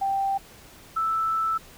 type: tone pair in turn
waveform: sine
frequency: 784 / 1318.5 Hz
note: G5 / E6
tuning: 0 / 0 cents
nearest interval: major sixth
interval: 900 cents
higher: second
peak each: -22 dBFS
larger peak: neither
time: 0.01-0.38 / 0.96-1.58 s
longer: second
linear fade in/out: 10 ms
effects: pink hiss -49 dBFS RMS until 1.77 s